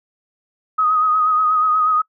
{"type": "tone with vibrato", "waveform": "sine", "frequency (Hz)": 1255, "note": "D#6", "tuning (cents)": 15, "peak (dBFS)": -13, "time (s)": [0.78, 2.02], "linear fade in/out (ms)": 10, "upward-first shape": "sine", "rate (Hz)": 8.3, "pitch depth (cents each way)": 34, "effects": ["noise-tail reverb RT60 0.1 s tail -24 dB re dry"]}